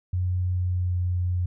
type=tone with pitch glide; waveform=sine; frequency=90.7 to 89.55 Hz; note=F#2 to F2; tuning=-34 to +44 cents; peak=-22 dBFS; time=0.13-1.46 s; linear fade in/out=5 ms; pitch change=-22 cents; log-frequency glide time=0.52-0.96 s; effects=none